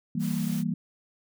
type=chord; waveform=sine; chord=E diminished; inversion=none; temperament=equal; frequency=164.81 / 196 / 233.1 Hz; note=E3 / G3 / Bb3; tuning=0 / 0 / 0 cents; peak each=-30 dBFS; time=0.15-0.74 s; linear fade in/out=5 ms
type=noise; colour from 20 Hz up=white; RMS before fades=-42 dBFS; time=0.19-0.64 s; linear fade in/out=50 ms
effects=none